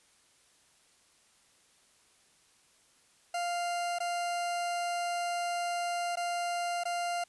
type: tone with dropouts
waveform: 40% pulse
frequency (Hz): 698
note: F5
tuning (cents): -1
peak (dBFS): -30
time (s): 3.34-7.24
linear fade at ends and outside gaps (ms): 5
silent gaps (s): 3.987-4.002 / 6.157-6.17 / 6.837-6.853
effects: white hiss -65 dBFS RMS until 7.28 s + resampled to 24000 Hz